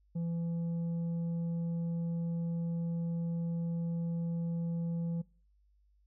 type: tone with tanh clipping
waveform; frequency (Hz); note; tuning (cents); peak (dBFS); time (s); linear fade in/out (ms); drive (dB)
sine; 168.3; E3; +36; -33; 0.15-5.22; 10; 5
effects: noise-tail reverb RT60 0.4 s tail -23 dB re dry + added 50 Hz sine -65 dBFS peak until 6.06 s